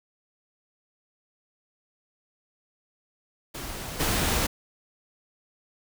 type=noise with level steps; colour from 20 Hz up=pink; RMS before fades=-36 / -25 dBFS; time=3.54-4.47 s; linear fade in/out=10 ms; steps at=3.99 s; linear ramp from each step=20 ms; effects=none